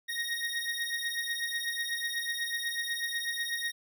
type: beating tone pair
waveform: 25% pulse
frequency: 1864.7 / 1872.8 Hz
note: A#6 / A#6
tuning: 0 / +8 cents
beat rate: 8.1 Hz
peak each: -31 dBFS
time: 0.08-3.72 s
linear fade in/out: 20 ms
effects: none